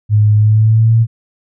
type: tone with pitch glide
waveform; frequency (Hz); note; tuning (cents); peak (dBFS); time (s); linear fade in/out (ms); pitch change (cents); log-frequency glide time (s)
sine; 105.7 to 113.94; G#2 to A#2; +31 to -39; -6; 0.09-1.07; 50; +130; 0.36-0.96
effects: none